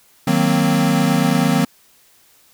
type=chord; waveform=square; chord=C half-diminished seventh; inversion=first; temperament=equal; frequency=155.56 / 185 / 233.1 / 261.6 Hz; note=Eb3 / Gb3 / Bb3 / C4; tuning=0 / 0 / 0 / 0 cents; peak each=-20 dBFS; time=0.27-1.65 s; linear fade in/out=5 ms; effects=white hiss -53 dBFS RMS until 2.53 s